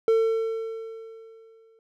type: tone with exponential decay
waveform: triangle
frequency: 450 Hz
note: A4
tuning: 39 cents sharp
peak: -14 dBFS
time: 0.08-1.79 s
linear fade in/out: 1 ms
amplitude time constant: 370 ms
effects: none